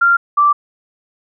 sine tone pair in turn, 1388 / 1169.3 Hz, F6 / D6, -11 / -8 cents, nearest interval minor third, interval 297 cents, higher first, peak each -8 dBFS, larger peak neither, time 0.01-0.17 / 0.37-0.53 s, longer neither, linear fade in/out 10 ms, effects none

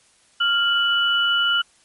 sine tone pair together, 1396.9 / 2960 Hz, F6 / F#7, 0 / 0 cents, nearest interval octave + minor second, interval 1300 cents, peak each -19 dBFS, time 0.4-1.62 s, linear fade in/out 10 ms, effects white hiss -57 dBFS RMS until 1.84 s + MP3 48 kbps

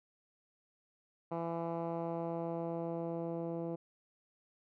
10% pulse tone with low-pass filter sweep, 167.5 Hz, E3, 28 cents sharp, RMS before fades -38 dBFS, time 1.31-3.76 s, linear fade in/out 10 ms, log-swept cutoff 960 to 480 Hz, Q 1.2, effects none

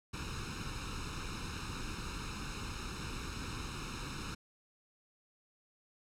pink noise with comb filter, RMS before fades -41 dBFS, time 0.13-4.35 s, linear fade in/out 10 ms, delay 0.76 ms, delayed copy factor +0.85, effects low-pass 7000 Hz 12 dB/octave

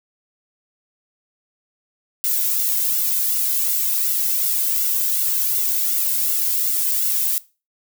violet noise with flanger, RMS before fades -20 dBFS, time 2.24-7.38 s, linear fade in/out 0 ms, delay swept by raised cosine 1.4 to 1.95 ms, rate 2.7 Hz, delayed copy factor +1, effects noise-tail reverb RT60 0.3 s tail -19 dB re dry

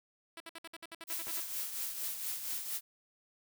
5% pulse tone bursts, 330.4 Hz, E4, 4 cents sharp, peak -33 dBFS, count 12, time 0.37-1.403 s, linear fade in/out 2 ms, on 32 ms, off 59 ms
blue noise with tremolo, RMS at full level -36 dBFS, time 1.07-2.81 s, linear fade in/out 50 ms, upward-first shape triangle, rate 4.3 Hz, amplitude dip 60%
clicks, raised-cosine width 0.5 ms, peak -32 dBFS, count 2, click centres 1.27 / 1.281 s
effects none

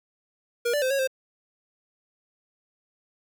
square tone with pitch steps, 475.8 / 585 / 518 / 550 / 526 Hz, A#4 / D5 / C5 / C#5 / C5, +35 / -7 / -17 / -14 / +9 cents, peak -23 dBFS, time 0.65-1.075 s, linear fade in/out 10 ms, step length 85 ms, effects 9-bit

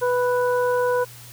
harmonic tone, 493.9 Hz, B4, in tune, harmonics 1 / 2 / 3, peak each -19 / -25 / -29 dBFS, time 0.01-1.05 s, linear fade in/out 20 ms, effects added 120 Hz sine -44 dBFS peak until 1.32 s + white hiss -44 dBFS RMS until 1.32 s

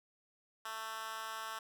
10% pulse tone with high-pass filter, 221.8 Hz, A3, 14 cents sharp, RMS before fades -43 dBFS, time 0.65-1.59 s, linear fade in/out 5 ms, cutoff 1200 Hz, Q 1.5, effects none

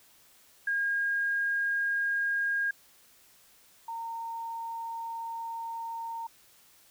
sine tone pair in turn, 1624 / 917.1 Hz, G#6 / A#5, -39 / -29 cents, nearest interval minor seventh, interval 990 cents, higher first, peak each -26 / -34 dBFS, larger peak first, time 0.67-2.71 / 3.88-6.27 s, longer second, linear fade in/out 5 ms, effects white hiss -60 dBFS RMS until 6.9 s

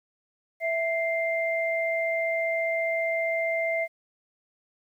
sine tone pair together, 659.3 / 2095 Hz, E5 / C7, 0 / +2 cents, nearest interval octave + minor sixth, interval 2002 cents, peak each -26 / -28 dBFS, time 0.6-3.88 s, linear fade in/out 50 ms, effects 10-bit

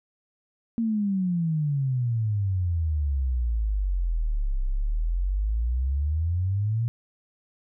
sine exponential two-way sweep, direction down then up, 233.2 to 32 to 119.4 Hz, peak -22 dBFS, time 0.78-6.88 s, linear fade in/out 0 ms, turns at 4.63 s, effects none

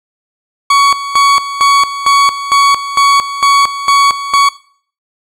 40% pulse tone with tremolo, 1122 Hz, C#6, 21 cents sharp, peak -4 dBFS, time 0.7-4.49 s, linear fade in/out 5 ms, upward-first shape square, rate 2.2 Hz, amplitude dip 75%, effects noise-tail reverb RT60 0.5 s tail -18 dB re dry + low-pass 8000 Hz 12 dB/octave

